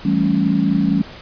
sine chord, A dominant seventh, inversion second, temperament equal, 164.81 / 196 / 220 / 277.2 Hz, E3 / G3 / A3 / C#4, 0 / 0 / 0 / 0 cents, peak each -21 / -17 / -21 / -19 dBFS, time 0.05-1.02 s, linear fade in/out 5 ms, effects pink hiss -37 dBFS RMS until 1.21 s + resampled to 11025 Hz

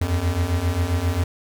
square beating tone pair, 82.41 / 89.91 Hz, E2 / F#2, 0 / -49 cents, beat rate 7.5 Hz, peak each -25 / -22 dBFS, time 0.01-1.24 s, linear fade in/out 5 ms, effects none

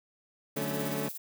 20% pulse chord, D major seventh, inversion none, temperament equal with one note detuned, 146.83 / 185 / 217.9 / 277.2 Hz, D3 / F#3 / A3 / C#4, 0 / 0 / -17 / 0 cents, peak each -31 / -36 / -31 / -33 dBFS, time 0.56-1.09 s, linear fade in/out 10 ms
violet noise with tremolo, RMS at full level -39 dBFS, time 0.56-1.18 s, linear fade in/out 10 ms, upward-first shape square, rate 17 Hz, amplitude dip 50%
effects none

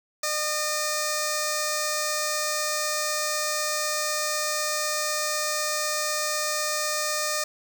5% pulse tone with notch filter, 608 Hz, D#5, 40 cents flat, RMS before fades -27 dBFS, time 0.23-7.44 s, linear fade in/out 5 ms, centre 3100 Hz, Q 1.2, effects none

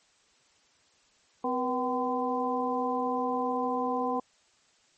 harmonic tone with a mistuned harmonic, 254.9 Hz, C4, 45 cents flat, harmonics 1 / 2 / 3 / 4, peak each -32 / -32 / -32 / -32 dBFS, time 1.44-4.2 s, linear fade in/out 5 ms, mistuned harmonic 2, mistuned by -80 cents, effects white hiss -65 dBFS RMS until 4.97 s + MP3 32 kbps

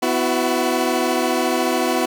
20% pulse chord, B suspended fourth, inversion none, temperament equal with one note detuned, 251.3 / 329.6 / 370 Hz, B3 / E4 / F#4, +30 / 0 / 0 cents, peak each -17 dBFS, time 0.02-2.06 s, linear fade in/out 10 ms, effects none

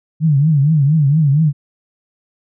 sine tone with vibrato, 148.4 Hz, D3, 18 cents sharp, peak -9 dBFS, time 0.2-1.53 s, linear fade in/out 50 ms, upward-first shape triangle, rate 4.3 Hz, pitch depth 180 cents each way, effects none

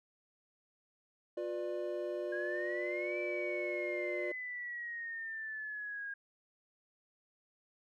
triangle chord, B diminished, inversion second, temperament just, 355.6 / 493.9 / 592.7 Hz, F4 / B4 / D5, +31 / 0 / +16 cents, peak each -37 / -42 / -37 dBFS, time 1.37-4.32 s, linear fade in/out 5 ms
sine exponential two-way sweep, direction up then down, 1623 to 2325 to 1623 Hz, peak -39 dBFS, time 2.32-6.14 s, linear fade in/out 5 ms, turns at 3.18 s
effects none

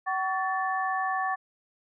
sine tone cluster, 759 / 1126 / 1761 Hz, F#5 / C#6 / A6, +44 / +27 / +1 cents, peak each -29 / -30 / -32 dBFS, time 0.06-1.36 s, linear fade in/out 20 ms, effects none

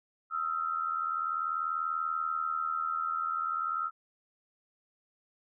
sine tone pair together, 1273 / 1353.4 Hz, D#6 / E6, +39 / +45 cents, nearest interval minor second, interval 106 cents, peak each -33 / -32 dBFS, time 0.3-3.91 s, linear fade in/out 50 ms, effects none

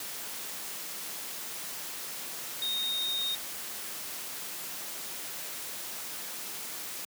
sine tone in noise, 3708 Hz, A#7, 10 cents flat, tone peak -29 dBFS, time 2.62-3.35 s, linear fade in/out 2 ms, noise white, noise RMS -39 dBFS, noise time 0-7.05 s, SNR +7 dB, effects high-pass 150 Hz 12 dB/octave

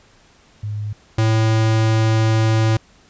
sine / square tone pair in turn, 104.8 / 110.88 Hz, G#2 / A2, +16 / +14 cents, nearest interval minor second, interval 98 cents, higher second, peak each -22 / -14 dBFS, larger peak second, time 0.63-0.93 / 1.18-2.77 s, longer second, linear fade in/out 5 ms, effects pink hiss -52 dBFS RMS until 3.09 s + resampled to 16000 Hz

